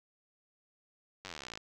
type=slowing click train; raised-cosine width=0.2 ms; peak=-25 dBFS; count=24; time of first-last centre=1.25-1.575 s; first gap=10 ms; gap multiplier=1.03; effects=none

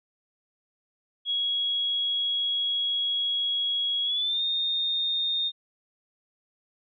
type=tone with pitch glide; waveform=sine; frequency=3322 to 3665 Hz; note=G#7 to A#7; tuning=0 to -30 cents; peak=-24 dBFS; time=1.25-5.52 s; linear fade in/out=50 ms; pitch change=+170 cents; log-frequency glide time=4.04-4.42 s; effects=none

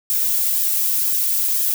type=noise with flanger; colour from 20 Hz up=violet; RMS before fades=-19 dBFS; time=0.1-1.74 s; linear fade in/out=0 ms; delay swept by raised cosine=1.4 to 2.5 ms; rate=2 Hz; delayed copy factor=-0.5; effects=none

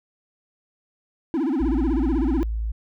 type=tone with vibrato; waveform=triangle; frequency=292.1 Hz; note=D4; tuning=9 cents flat; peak=-18 dBFS; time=1.34-2.43 s; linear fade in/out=0 ms; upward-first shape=sine; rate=16 Hz; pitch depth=270 cents each way
type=tone; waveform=sine; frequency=55 Hz; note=A1; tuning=in tune; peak=-23 dBFS; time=1.6-2.72 s; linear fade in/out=10 ms
effects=none

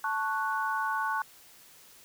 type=chord; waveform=sine; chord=F# minor; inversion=first; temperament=equal; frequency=880 / 1108.7 / 1480 Hz; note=A5 / C#6 / F#6; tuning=0 / 0 / 0 cents; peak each=-32 dBFS; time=0.04-1.22 s; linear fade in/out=2 ms; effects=white hiss -55 dBFS RMS until 2.04 s

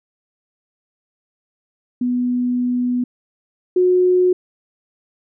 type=tone pair in turn; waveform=sine; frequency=246.9 / 363.8 Hz; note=B3 / F#4; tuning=0 / -29 cents; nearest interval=perfect fifth; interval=671 cents; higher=second; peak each=-16 / -11 dBFS; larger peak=second; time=2.01-3.04 / 3.76-4.33 s; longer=first; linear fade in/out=5 ms; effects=none

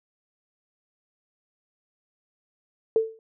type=tone with exponential decay; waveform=sine; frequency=445.5 Hz; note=A4; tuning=22 cents sharp; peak=-14 dBFS; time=2.96-3.19 s; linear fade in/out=1 ms; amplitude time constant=50 ms; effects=none

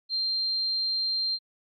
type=tone; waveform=sine; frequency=4170 Hz; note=C8; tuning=7 cents flat; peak=-25 dBFS; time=0.09-1.39 s; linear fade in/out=50 ms; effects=AAC 48 kbps

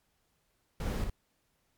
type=noise with echo; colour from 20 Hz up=brown; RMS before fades=-32 dBFS; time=0.8-1.04 s; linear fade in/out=2 ms; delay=58 ms; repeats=1; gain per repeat=-4 dB; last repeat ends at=1.098 s; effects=pink hiss -75 dBFS RMS until 1.77 s + MP3 96 kbps

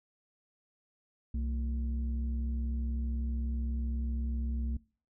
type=tone pair together; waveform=sine; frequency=64 / 228.1 Hz; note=C2 / A#3; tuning=-38 / -37 cents; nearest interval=octave + minor seventh; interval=2201 cents; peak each=-30 / -38 dBFS; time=1.34-4.77 s; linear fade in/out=5 ms; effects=noise-tail reverb RT60 0.4 s tail -22 dB re dry + tanh soft clip ceiling -25 dBFS

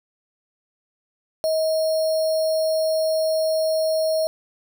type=tone with sample-and-hold; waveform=sine; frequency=635 Hz; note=D#5; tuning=35 cents sharp; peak=-18 dBFS; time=1.44-4.27 s; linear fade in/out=0 ms; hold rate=4900 Hz; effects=none

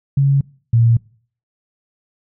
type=tone pair in turn; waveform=sine; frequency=138.59 / 116 Hz; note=C#3 / A#2; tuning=0 / -8 cents; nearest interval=minor third; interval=308 cents; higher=first; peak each=-10 / -9 dBFS; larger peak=second; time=0.17-0.41 / 0.73-0.97 s; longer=neither; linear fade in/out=5 ms; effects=noise-tail reverb RT60 0.5 s tail -24 dB re dry

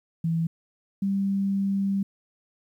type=tone pair in turn; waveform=sine; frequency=164.81 / 196.56 Hz; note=E3 / G3; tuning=0 / +5 cents; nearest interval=minor third; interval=305 cents; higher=second; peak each=-22 dBFS; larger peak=neither; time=0.24-0.47 / 1.02-2.03 s; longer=second; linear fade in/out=5 ms; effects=10-bit

